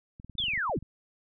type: clicks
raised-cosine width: 5 ms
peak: -33 dBFS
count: 12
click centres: 0.199 / 0.246 / 0.297 / 0.353 / 0.402 / 0.439 / 0.483 / 0.536 / 0.577 / 0.697 / 0.772 / 0.826 s
type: linear sweep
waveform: sine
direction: down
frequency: 3621 to 69.3 Hz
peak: -27 dBFS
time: 0.38-0.79 s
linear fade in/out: 5 ms
effects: none